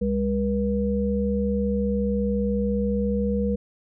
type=tone cluster; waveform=sine; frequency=67.4 / 201.8 / 480.8 Hz; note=C#2 / G#3 / B4; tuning=-48 / -49 / -46 cents; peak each=-29 / -23 / -26 dBFS; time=0.01-3.56 s; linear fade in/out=10 ms; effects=none

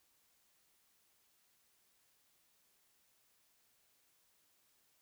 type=silence; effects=white hiss -74 dBFS RMS until 5.01 s

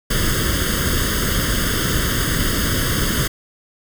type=noise with comb filter; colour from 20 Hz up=pink; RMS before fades=-19 dBFS; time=0.1-3.28 s; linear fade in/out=10 ms; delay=0.61 ms; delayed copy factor=+0.95; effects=none

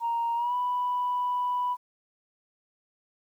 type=tone with pitch glide; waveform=sine; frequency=932.3 to 987.2 Hz; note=A#5 to B5; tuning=0 to -1 cents; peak=-24 dBFS; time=0-1.77 s; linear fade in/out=50 ms; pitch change=+99 cents; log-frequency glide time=0.35-0.54 s; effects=tanh soft clip ceiling -21 dBFS + 10-bit

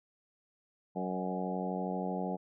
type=harmonic tone with a mistuned harmonic; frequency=92.5 Hz; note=F#2; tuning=in tune; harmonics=2 / 3 / 4 / 5 / 6 / 7 / 8 / 9; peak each=-36 / -42 / -43 / -41 / -44 / -43 / -41 / -43 dBFS; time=0.95-2.37 s; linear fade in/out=20 ms; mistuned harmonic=7; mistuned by=-17 cents; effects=none

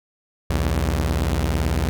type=beating tone pair; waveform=sawtooth; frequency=63.1 / 81.1 Hz; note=B1 / E2; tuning=+38 / -28 cents; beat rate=18 Hz; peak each=-18 dBFS; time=0.5-1.89 s; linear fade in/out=0 ms; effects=none

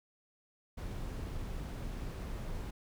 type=noise; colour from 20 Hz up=brown; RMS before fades=-40 dBFS; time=0.77-2.71 s; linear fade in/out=10 ms; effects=none

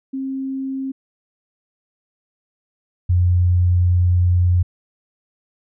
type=tone pair in turn; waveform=sine; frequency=267.3 / 89.02 Hz; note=C4 / F2; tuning=+37 / +34 cents; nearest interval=octave + perfect fifth; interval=1903 cents; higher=first; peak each=-22 / -12 dBFS; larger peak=second; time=0.13-0.92 / 3.09-4.63 s; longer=second; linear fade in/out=10 ms; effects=none

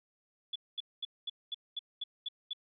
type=tone bursts; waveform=sine; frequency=3438 Hz; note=A7; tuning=41 cents flat; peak=-34 dBFS; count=9; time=0.53-2.533 s; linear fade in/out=5 ms; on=27 ms; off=220 ms; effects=none

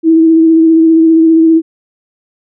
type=tone with vibrato; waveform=sine; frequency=324.5 Hz; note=E4; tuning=27 cents flat; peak=-3 dBFS; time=0.03-1.62 s; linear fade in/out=50 ms; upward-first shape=sine; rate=15 Hz; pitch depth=21 cents each way; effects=none

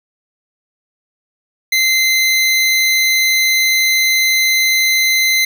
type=tone pair together; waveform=square; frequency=2077 / 4033 Hz; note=C7 / B7; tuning=-13 / +36 cents; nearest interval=major seventh; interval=1149 cents; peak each=-13 / -17 dBFS; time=1.72-5.45 s; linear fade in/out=5 ms; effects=none

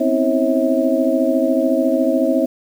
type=tone cluster; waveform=sine; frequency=253.9 / 267.8 / 321.9 / 541 / 646 Hz; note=B3 / C4 / E4 / C#5 / E5; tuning=+48 / +40 / -41 / -42 / -35 cents; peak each=-20 dBFS; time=0-2.46 s; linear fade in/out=10 ms; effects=7-bit

